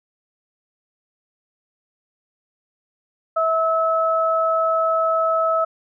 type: tone pair together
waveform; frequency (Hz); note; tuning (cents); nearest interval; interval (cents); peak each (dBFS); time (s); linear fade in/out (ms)
sine; 650 / 1296.4; E5 / E6; -24 / -29; octave; 1195; -19; 3.36-5.65; 10
effects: none